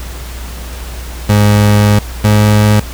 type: tone pair in turn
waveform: 30% pulse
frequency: 103.83 / 105.22 Hz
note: G#2 / G#2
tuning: 0 / +23 cents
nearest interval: unison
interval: 23 cents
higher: second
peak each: -3 dBFS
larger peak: neither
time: 1.29-1.99 / 2.24-2.8 s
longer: first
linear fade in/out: 5 ms
effects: added 60 Hz sine -23 dBFS peak until 2.93 s + pink hiss -30 dBFS RMS until 2.93 s